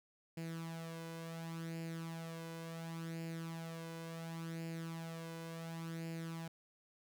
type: tone with flanger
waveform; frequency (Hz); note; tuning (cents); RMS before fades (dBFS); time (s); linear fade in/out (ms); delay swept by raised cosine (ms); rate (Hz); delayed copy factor
sawtooth; 164.7; E3; -1; -45; 0.37-6.48; 5; 0.41 to 2.01; 0.7; +0.6
effects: none